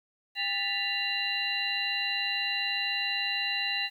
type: tone cluster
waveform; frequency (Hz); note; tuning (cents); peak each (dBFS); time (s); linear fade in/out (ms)
sine; 802 / 1767 / 1973 / 2786 / 3999; G5 / A6 / B6 / F7 / B7; +39 / +7 / -2 / -5 / +21; -40 / -39 / -35 / -31 / -32; 0.35-3.9; 50
effects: 10-bit